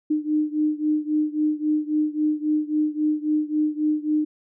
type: beating tone pair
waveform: sine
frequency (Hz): 303 / 306.7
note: D#4 / D#4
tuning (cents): -46 / -25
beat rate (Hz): 3.7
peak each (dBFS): -22 / -24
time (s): 0.1-4.25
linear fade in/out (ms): 10
effects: none